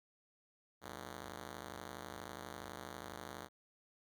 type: ring-modulated tone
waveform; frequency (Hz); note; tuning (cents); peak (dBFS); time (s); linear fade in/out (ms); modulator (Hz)
5% pulse; 129.4; C3; -19; -32; 0.81-3.49; 50; 38.6
effects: none